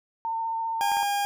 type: tone with vibrato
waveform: sine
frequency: 905 Hz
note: A5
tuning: 48 cents sharp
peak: -26 dBFS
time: 0.25-1.03 s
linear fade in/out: 0 ms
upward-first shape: triangle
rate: 15 Hz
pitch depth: 18 cents each way
type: tone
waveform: 40% pulse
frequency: 810 Hz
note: G#5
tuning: 43 cents flat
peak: -23 dBFS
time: 0.81-1.25 s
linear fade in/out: 0 ms
type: clicks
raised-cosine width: 0.5 ms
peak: -25 dBFS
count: 2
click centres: 0.918 / 0.97 s
effects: none